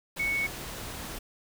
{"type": "tone in noise", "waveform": "sine", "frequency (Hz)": 2217, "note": "C#7", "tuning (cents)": 0, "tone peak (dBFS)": -26, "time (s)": [0.19, 0.47], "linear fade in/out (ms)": 10, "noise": "pink", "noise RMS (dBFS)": -39, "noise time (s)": [0.16, 1.19], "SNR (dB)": 10, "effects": []}